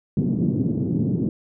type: band-pass noise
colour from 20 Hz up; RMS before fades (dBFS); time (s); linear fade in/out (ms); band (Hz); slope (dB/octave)
pink; -22; 0.17-1.29; 2; 130 to 300; 24
effects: none